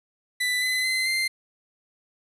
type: tone with pitch steps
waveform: 30% pulse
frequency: 1989 / 2021 / 2054 / 2088 Hz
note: B6 / B6 / C7 / C7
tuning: +12 / +39 / -33 / -4 cents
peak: -20 dBFS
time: 0.4-1.28 s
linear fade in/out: 10 ms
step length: 220 ms
effects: resampled to 32000 Hz + 9-bit